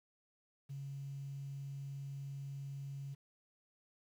triangle tone, 138.59 Hz, C#3, in tune, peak -38 dBFS, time 0.69-3.15 s, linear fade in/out 20 ms, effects tanh soft clip ceiling -40 dBFS + 11-bit

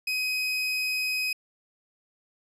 30% pulse tone, 2520 Hz, D#7, 21 cents sharp, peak -23 dBFS, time 0.07-1.33 s, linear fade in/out 5 ms, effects low-pass 12000 Hz 12 dB/octave

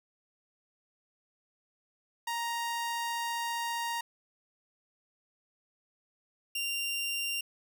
sawtooth tone pair in turn, 935 / 2780 Hz, A#5 / F7, +5 / -9 cents, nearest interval octave + perfect fifth, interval 1886 cents, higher second, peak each -28 dBFS, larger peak neither, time 2.27-4.01 / 6.55-7.41 s, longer first, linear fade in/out 5 ms, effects none

